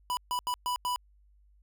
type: tone bursts at uneven times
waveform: square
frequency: 988 Hz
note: B5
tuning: in tune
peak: -29 dBFS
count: 5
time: 0.1-0.17 / 0.31-0.39 / 0.47-0.54 / 0.66-0.76 / 0.85-0.96 s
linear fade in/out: 0 ms
effects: added 50 Hz sine -59 dBFS peak until 1.62 s